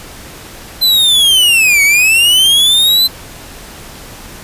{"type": "linear two-way sweep", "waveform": "45% pulse", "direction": "down then up", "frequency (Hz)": [4086, 2217, 4086], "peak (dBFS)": -6, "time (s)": [0.81, 3.08], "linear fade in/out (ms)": 20, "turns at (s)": 1.83, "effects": ["pink hiss -32 dBFS RMS until 4.43 s", "resampled to 32000 Hz"]}